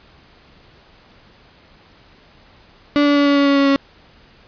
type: tone with pitch steps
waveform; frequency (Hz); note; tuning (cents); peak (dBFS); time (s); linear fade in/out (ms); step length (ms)
35% pulse; 290 / 288 / 286 / 284 / 282.1 / 280.1 / 278.2 / 276.3; D4 / D4 / D4 / C#4 / C#4 / C#4 / C#4 / C#4; -22 / -34 / -46 / +42 / +30 / +18 / +6 / -6; -10; 2.96-3.76; 0; 100
effects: pink hiss -49 dBFS RMS until 4.47 s + resampled to 11025 Hz